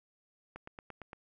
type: click train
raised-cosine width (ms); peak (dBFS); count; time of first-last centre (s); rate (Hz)
0.5; -30; 6; 0.56-1.131; 8.75
effects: none